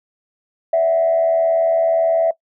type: tone with frequency modulation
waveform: sine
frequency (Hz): 659.3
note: E5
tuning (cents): 0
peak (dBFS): -11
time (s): 0.73-2.31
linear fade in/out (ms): 5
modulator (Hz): 81.6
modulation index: 0.43
effects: noise-tail reverb RT60 0.1 s tail -20 dB re dry + tanh soft clip ceiling -8 dBFS